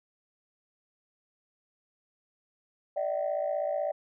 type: tone cluster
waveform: sine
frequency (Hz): 589 / 645 / 765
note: D5 / E5 / G5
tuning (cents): +5 / -38 / -42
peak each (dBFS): -29 / -32 / -35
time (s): 2.96-3.92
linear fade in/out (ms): 10
effects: tanh soft clip ceiling -21 dBFS